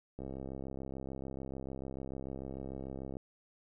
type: click train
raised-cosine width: 2 ms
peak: -29 dBFS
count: 200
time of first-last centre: 0.19-3.169 s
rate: 66.8 Hz
effects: none